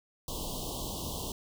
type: band-stop noise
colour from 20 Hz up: pink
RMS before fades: -37 dBFS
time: 0.28-1.32 s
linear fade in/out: 2 ms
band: 1100 to 2900 Hz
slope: 96 dB/octave
effects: none